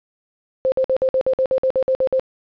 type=tone bursts; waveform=sine; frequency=523.3 Hz; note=C5; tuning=in tune; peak=-14 dBFS; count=13; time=0.65-2.196 s; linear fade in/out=0 ms; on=70 ms; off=53 ms; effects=resampled to 11025 Hz + 9-bit